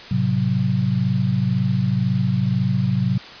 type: chord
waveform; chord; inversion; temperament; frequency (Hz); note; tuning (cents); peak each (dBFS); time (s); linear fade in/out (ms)
sine; F# diminished; first; equal with one note detuned; 108.86 / 130.81 / 185; A2 / C3 / F#3; -18 / 0 / 0; -23 / -20 / -21; 0.11-3.18; 5
effects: white hiss -38 dBFS RMS until 3.4 s + resampled to 11025 Hz